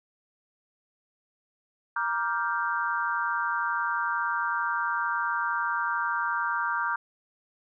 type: chord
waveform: sine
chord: G minor seventh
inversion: first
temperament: equal with one note detuned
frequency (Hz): 941.5 / 1174.7 / 1396.9 / 1568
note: Bb5 / D6 / F6 / G6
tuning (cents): +17 / 0 / 0 / 0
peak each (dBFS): -31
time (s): 1.96-6.96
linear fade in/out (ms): 5
effects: none